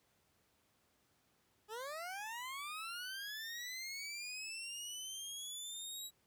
20% pulse linear sweep, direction up, 410.7 to 3891 Hz, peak -38 dBFS, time 1.68-6.11 s, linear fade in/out 50 ms, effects pink hiss -75 dBFS RMS until 6.26 s + high-pass 80 Hz 12 dB/octave

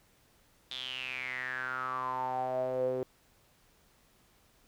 sawtooth tone with band-pass filter sweep, 128.5 Hz, C3, 31 cents flat, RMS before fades -35 dBFS, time 0.71-3.03 s, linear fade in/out 0 ms, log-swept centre 3600 to 430 Hz, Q 9.2, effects pink hiss -66 dBFS RMS until 4.67 s

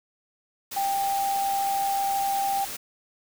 sine tone in noise, 790 Hz, G5, 13 cents sharp, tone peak -23 dBFS, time 0.76-2.65 s, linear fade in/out 10 ms, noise white, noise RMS -35 dBFS, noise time 0.71-2.77 s, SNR +9 dB, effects none

